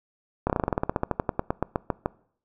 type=slowing click train; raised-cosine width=1 ms; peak=-9 dBFS; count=22; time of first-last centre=0.47-2.059 s; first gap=28 ms; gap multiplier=1.09; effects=noise-tail reverb RT60 0.6 s tail -23 dB re dry